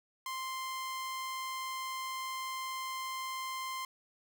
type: tone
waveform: sawtooth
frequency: 1046.5 Hz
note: C6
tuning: in tune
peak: -33 dBFS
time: 0.26-3.85 s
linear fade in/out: 2 ms
effects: none